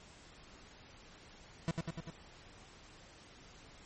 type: tone with echo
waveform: 40% pulse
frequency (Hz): 164.81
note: E3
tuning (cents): 0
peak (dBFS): -30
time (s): 1.68-1.71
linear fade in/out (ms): 0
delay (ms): 98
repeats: 4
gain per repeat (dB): -3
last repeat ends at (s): 2.102
effects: pink hiss -57 dBFS RMS until 3.85 s + MP3 32 kbps